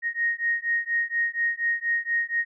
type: beating tone pair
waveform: sine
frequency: 1864.7 / 1868.9 Hz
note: A#6 / A#6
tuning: 0 / +4 cents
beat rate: 4.2 Hz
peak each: -26 dBFS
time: 0.02-2.45 s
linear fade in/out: 50 ms
effects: none